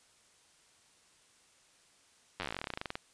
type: slowing click train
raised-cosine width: 0.3 ms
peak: -20 dBFS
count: 23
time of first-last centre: 2.4-2.955 s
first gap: 10 ms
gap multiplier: 1.08
effects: white hiss -65 dBFS RMS until 3.13 s + resampled to 22050 Hz